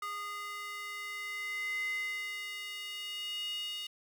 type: tone with high-pass filter sweep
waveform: square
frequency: 410.6 Hz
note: G#4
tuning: 20 cents flat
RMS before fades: -39 dBFS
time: 0.02-3.87 s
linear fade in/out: 5 ms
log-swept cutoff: 1400 to 3100 Hz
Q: 7.9
effects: none